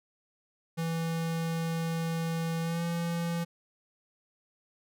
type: tone with pitch glide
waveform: square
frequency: 164.81 to 169.44 Hz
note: E3 to E3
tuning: 0 to +48 cents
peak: -30 dBFS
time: 0.77-3.45 s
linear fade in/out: 20 ms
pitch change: +48 cents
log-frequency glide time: 2.62-2.83 s
effects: none